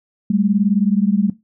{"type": "beating tone pair", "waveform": "sine", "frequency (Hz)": [195.7, 214.7], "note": ["G3", "A3"], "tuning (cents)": [-3, -42], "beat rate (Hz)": 19, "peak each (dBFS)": -16, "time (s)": [0.3, 1.3], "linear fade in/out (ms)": 5, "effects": ["noise-tail reverb RT60 0.2 s tail -18 dB re dry"]}